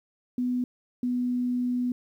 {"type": "tone pair in turn", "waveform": "sine", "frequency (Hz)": [248.4, 247.1], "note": ["B3", "B3"], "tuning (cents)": [10, 1], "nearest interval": "unison", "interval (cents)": 9, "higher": "first", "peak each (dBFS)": -24, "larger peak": "neither", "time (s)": [[0.38, 0.64], [1.03, 1.92]], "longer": "second", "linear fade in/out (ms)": 2, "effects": ["10-bit"]}